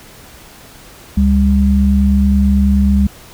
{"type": "tone pair together", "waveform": "sine", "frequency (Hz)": [70.71, 200], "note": ["C#2", "G3"], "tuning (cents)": [35, 35], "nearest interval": "octave + tritone", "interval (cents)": 1800, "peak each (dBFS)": -11, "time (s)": [1.17, 3.07], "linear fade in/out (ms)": 5, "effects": ["pink hiss -39 dBFS RMS until 3.33 s"]}